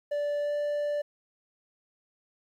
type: tone with pitch glide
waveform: triangle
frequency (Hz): 583 to 586.4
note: D5 to D5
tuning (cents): -13 to -3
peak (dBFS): -25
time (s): 0.11-1.02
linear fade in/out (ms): 10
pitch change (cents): +10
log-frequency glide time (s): 0.4-0.54
effects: 11-bit